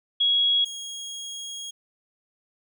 sine / 25% pulse tone pair in turn, 3322 / 3288 Hz, G#7 / G#7, 0 / -18 cents, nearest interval unison, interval 18 cents, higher first, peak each -18 / -30 dBFS, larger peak first, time 0.2-0.65 / 0.65-1.71 s, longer second, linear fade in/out 10 ms, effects none

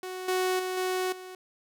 sawtooth tone with level steps, 370 Hz, F#4, in tune, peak -31 / -21 / -26 / -23 / -37 dBFS, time 0.03-1.35 s, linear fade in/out 2 ms, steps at 0.28 / 0.59 / 0.77 / 1.12 s, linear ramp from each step 5 ms, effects none

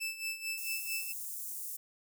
sawtooth tone with tremolo, 2637 Hz, E7, in tune, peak -30 dBFS, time 0-1.13 s, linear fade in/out 20 ms, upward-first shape sine, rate 4.5 Hz, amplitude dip 75%
white high-pass noise, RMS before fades -41 dBFS, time 0.57-1.77 s, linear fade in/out 10 ms, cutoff 7400 Hz, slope 24 dB/octave
effects none

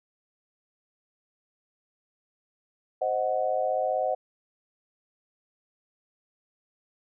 sine chord, C diminished, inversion none, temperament equal with one note detuned, 523.3 / 624.4 / 740 Hz, C5 / Eb5 / Gb5, 0 / +6 / 0 cents, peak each -29 / -28 / -28 dBFS, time 3.01-4.15 s, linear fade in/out 10 ms, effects none

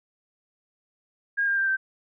sine tone with pitch steps, 1626 / 1602.7 / 1579.7 / 1557.1 Hz, G#6 / G6 / G6 / G6, -37 / +38 / +13 / -12 cents, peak -21 dBFS, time 1.37-1.77 s, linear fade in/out 20 ms, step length 100 ms, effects none

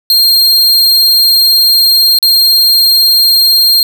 45% pulse tone with dropouts, 4206 Hz, C8, 8 cents sharp, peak -4 dBFS, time 0.1-3.83 s, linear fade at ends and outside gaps 1 ms, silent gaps 2.187-2.227 s, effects none

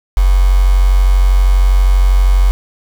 sine tone with quantisation, 46.25 Hz, F#1, in tune, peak -6 dBFS, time 0.17-2.51 s, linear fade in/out 0 ms, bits 4, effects none

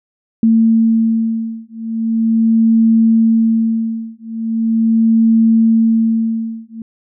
sine beating tone pair, 225.2 / 225.6 Hz, A3 / A3, +40 / +44 cents, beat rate 0.4 Hz, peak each -13 dBFS, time 0.43-6.82 s, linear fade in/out 2 ms, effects none

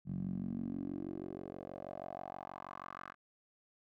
10% pulse tone with band-pass filter sweep, 46.25 Hz, F#1, in tune, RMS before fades -43 dBFS, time 0.05-3.15 s, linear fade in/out 50 ms, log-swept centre 160 to 1400 Hz, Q 4, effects none

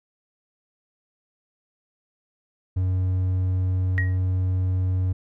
triangle tone, 92.5 Hz, F#2, in tune, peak -18 dBFS, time 2.76-5.13 s, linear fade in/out 10 ms
sine tone with exponential decay, 1892 Hz, A#6, 25 cents sharp, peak -20 dBFS, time 3.98-4.18 s, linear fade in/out 0 ms, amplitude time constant 42 ms
effects none

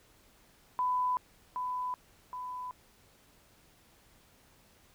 sine tone with echo, 1000 Hz, B5, 21 cents sharp, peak -27 dBFS, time 0.79-1.17 s, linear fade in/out 0 ms, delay 770 ms, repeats 2, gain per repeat -5 dB, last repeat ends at 2.71 s, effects pink hiss -63 dBFS RMS until 4.94 s

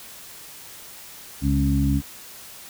harmonic tone with a mistuned harmonic, 69.3 Hz, C#2, in tune, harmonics 1 / 2 / 3 / 4, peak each -22 / -23 / -26 / -23 dBFS, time 1.41-2.02 s, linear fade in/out 50 ms, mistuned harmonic 2, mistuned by +20 cents, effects white hiss -42 dBFS RMS until 2.69 s

